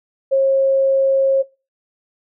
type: tone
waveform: sine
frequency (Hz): 540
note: C#5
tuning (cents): -45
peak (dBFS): -11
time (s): 0.31-1.43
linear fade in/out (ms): 20
effects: noise-tail reverb RT60 0.3 s tail -23 dB re dry